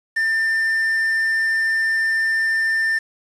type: tone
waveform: triangle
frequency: 1793 Hz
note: A6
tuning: 32 cents sharp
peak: -15 dBFS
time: 0.16-2.99 s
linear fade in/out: 10 ms
effects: resampled to 24000 Hz + 7-bit